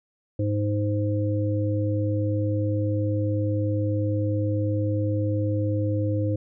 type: harmonic tone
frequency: 103.83 Hz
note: G#2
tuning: in tune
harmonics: 1 / 3 / 5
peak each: -23 / -28 / -30 dBFS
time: 0.39-6.36 s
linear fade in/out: 5 ms
effects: none